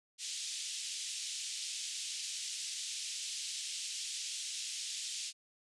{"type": "band-pass noise", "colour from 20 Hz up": "white", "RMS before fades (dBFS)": -41, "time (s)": [0.18, 5.33], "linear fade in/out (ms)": 50, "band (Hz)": [2800, 7900], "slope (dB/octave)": 24, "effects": ["resampled to 24000 Hz"]}